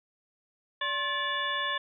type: harmonic tone with a mistuned harmonic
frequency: 579 Hz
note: D5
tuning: 25 cents flat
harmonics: 1 / 2 / 3 / 4 / 5 / 6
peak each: -40 / -33 / -32 / -44 / -39 / -34 dBFS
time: 0.81-1.78 s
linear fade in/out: 5 ms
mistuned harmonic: 2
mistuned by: -140 cents
effects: none